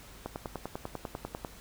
click train, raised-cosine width 1 ms, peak -21 dBFS, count 13, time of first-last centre 0.26-1.448 s, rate 10.1 Hz, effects added 50 Hz sine -54 dBFS peak until 1.6 s + pink hiss -52 dBFS RMS until 1.6 s

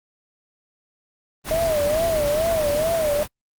pink noise, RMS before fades -28 dBFS, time 1.44-3.28 s, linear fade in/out 50 ms
sine tone with vibrato, 622.3 Hz, D#5, in tune, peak -18 dBFS, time 1.51-3.23 s, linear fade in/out 0 ms, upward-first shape sine, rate 2.3 Hz, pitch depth 130 cents each way
effects noise-tail reverb RT60 0.1 s tail -26 dB re dry + Opus 24 kbps

